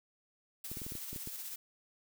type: noise with tremolo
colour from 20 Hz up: blue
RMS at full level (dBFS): -42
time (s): 0.64-1.56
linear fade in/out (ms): 5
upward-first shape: sine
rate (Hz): 16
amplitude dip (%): 35
type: clicks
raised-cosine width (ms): 3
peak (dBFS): -32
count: 9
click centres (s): 0.716 / 0.771 / 0.818 / 0.865 / 0.921 / 0.953 / 1.13 / 1.161 / 1.274
effects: none